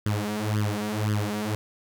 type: tone with flanger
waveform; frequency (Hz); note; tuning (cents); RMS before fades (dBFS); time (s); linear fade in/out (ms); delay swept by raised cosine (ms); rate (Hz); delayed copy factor
sawtooth; 105.4; G#2; +26; -27; 0.06-1.55; 0; 0.61 to 5.31; 1.9; +1
effects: none